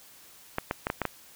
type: clicks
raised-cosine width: 0.5 ms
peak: -12 dBFS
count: 6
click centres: 0.584 / 0.711 / 0.869 / 0.901 / 1.017 / 1.053 s
effects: white hiss -53 dBFS RMS until 1.35 s